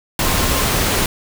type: tone in noise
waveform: sine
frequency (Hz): 1058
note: C6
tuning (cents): +19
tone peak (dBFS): -28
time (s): 0.21-0.64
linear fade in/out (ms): 2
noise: pink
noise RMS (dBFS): -17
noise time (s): 0.19-1.06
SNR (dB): -14
effects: none